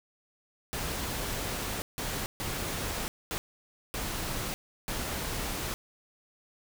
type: noise bursts at uneven times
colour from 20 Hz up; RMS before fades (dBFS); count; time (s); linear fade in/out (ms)
pink; -34; 6; 0.73-1.82 / 1.98-2.26 / 2.4-3.08 / 3.31-3.38 / 3.94-4.54 / 4.88-5.74; 0
effects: none

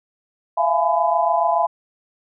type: tone cluster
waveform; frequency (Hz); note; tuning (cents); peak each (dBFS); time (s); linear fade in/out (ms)
sine; 668 / 695 / 840 / 1005; E5 / F5 / G#5 / B5; +23 / -9 / +19 / +30; -21; 0.57-1.67; 10
effects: none

